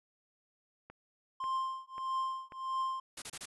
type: click train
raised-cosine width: 0.5 ms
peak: -34 dBFS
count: 4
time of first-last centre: 0.9-2.522 s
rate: 1.85 Hz
type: tone with tremolo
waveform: triangle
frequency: 1052 Hz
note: C6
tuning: 9 cents sharp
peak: -28 dBFS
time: 1.4-3 s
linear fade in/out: 5 ms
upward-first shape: triangle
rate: 1.6 Hz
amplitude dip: 100%
type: noise bursts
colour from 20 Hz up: white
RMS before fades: -42 dBFS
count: 4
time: 3.17-3.457 s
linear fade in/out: 5 ms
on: 50 ms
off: 29 ms
effects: resampled to 24000 Hz